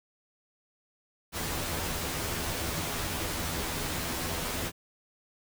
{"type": "noise with comb filter", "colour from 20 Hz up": "pink", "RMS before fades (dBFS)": -33, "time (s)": [1.32, 4.72], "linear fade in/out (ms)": 50, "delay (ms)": 12, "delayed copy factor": 0.65, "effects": []}